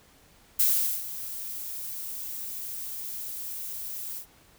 violet noise with ADSR envelope, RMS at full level -21 dBFS, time 0.59-4.26 s, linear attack 9 ms, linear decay 420 ms, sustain -15 dB, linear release 85 ms, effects pink hiss -58 dBFS RMS until 4.58 s

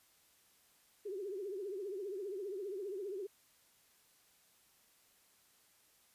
sine tone with vibrato, 392 Hz, G4, in tune, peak -39 dBFS, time 1.05-3.27 s, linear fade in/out 10 ms, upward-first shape triangle, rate 15 Hz, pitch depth 160 cents each way, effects white hiss -69 dBFS RMS until 6.14 s + resampled to 32000 Hz

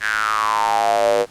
square tone with high-pass filter sweep, 53.8 Hz, A1, 38 cents flat, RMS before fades -18 dBFS, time 0-1.26 s, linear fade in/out 50 ms, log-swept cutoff 1700 to 490 Hz, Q 8.1, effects pink hiss -46 dBFS RMS until 1.3 s + low-pass 10000 Hz 12 dB/octave

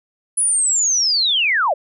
sine linear sweep, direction down, 10080 to 514 Hz, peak -14 dBFS, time 0.37-1.74 s, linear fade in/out 10 ms, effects none

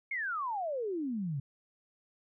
sine exponential sweep, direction down, 2217 to 130.81 Hz, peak -32 dBFS, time 0.11-1.4 s, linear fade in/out 5 ms, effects none

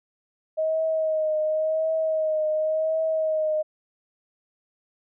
sine tone with vibrato, 629 Hz, D#5, 19 cents sharp, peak -21 dBFS, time 0.57-3.63 s, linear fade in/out 20 ms, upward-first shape triangle, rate 0.92 Hz, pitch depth 36 cents each way, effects none

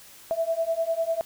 sine beating tone pair, 654 / 664 Hz, E5 / E5, -14 / +12 cents, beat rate 10 Hz, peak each -27 / -26 dBFS, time 0.31-1.21 s, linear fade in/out 0 ms, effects white hiss -49 dBFS RMS until 1.25 s

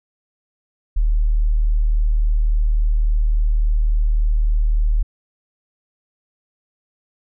sine tone, 38.22 Hz, D#1, 30 cents flat, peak -13 dBFS, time 0.96-5.03 s, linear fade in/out 10 ms, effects none

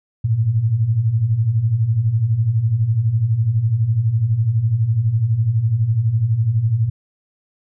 sine beating tone pair, 103.83 / 115.83 Hz, G#2 / A#2, 0 / -11 cents, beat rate 12 Hz, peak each -21 / -15 dBFS, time 0.24-6.9 s, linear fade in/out 10 ms, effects none

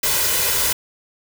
white noise with comb filter, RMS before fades -19 dBFS, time 0.03-0.73 s, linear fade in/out 5 ms, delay 2 ms, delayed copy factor +0.6, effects none

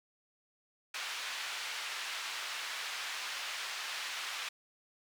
white band-pass noise, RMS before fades -40 dBFS, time 0.94-4.49 s, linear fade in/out 5 ms, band 1100 to 3600 Hz, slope 12 dB/octave, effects none

